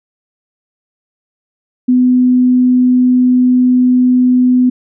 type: tone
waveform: sine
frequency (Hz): 251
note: B3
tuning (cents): +28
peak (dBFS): -6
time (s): 1.88-4.7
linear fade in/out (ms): 10
effects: none